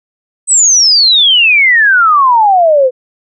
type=exponential sweep; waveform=sine; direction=down; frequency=8300 to 493.9 Hz; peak=-4 dBFS; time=0.47-2.91 s; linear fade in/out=50 ms; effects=none